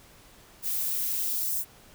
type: noise with high-pass filter sweep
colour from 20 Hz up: violet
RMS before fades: -29 dBFS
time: 0.62-1.65 s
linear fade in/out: 50 ms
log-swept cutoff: 380 to 7900 Hz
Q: 0.98
effects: pink hiss -54 dBFS RMS until 1.94 s